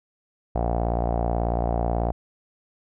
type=tone with low-pass filter; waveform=sawtooth; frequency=58.27 Hz; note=A#1; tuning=in tune; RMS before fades=-24 dBFS; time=0.55-2.12 s; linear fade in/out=5 ms; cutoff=720 Hz; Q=5.6; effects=none